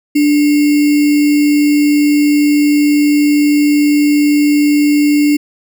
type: tone with sample-and-hold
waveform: sine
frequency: 293.7 Hz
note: D4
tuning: in tune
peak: -7 dBFS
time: 0.15-5.37 s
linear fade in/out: 10 ms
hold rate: 2450 Hz
effects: none